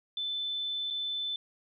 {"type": "tone with dropouts", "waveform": "sine", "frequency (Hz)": 3520, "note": "A7", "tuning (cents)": 0, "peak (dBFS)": -31, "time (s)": [0.17, 1.36], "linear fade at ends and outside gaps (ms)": 2, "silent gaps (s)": [0.903, 0.907], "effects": []}